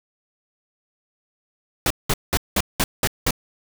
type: noise bursts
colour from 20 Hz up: pink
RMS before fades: -19 dBFS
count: 7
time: 1.86-3.308 s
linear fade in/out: 2 ms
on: 44 ms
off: 190 ms
effects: none